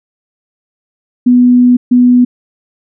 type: tone bursts at uneven times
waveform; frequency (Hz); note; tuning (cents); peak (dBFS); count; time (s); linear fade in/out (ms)
sine; 246.8; B3; -1; -3; 2; 1.26-1.77 / 1.91-2.25; 10
effects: none